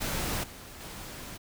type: noise with level steps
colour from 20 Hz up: pink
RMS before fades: -32 / -46 / -42 dBFS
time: 0-1.38 s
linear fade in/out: 20 ms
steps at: 0.43 / 0.8 s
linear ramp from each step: 10 ms
effects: none